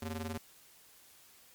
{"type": "ring-modulated tone", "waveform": "sawtooth", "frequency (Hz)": 160, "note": "D#3", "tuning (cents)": 49, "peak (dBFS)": -30, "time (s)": [0.02, 0.38], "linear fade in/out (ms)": 5, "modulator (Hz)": 69.7, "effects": ["white hiss -60 dBFS RMS until 1.54 s", "MP3 96 kbps"]}